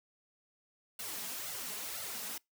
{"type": "noise with flanger", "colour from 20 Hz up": "white", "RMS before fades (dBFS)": -41, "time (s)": [0.99, 2.38], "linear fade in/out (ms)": 5, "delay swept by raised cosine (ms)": [1.4, 4.8], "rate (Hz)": 2, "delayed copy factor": 0.95, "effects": ["noise-tail reverb RT60 0.2 s tail -26 dB re dry", "high-pass 100 Hz 12 dB/octave"]}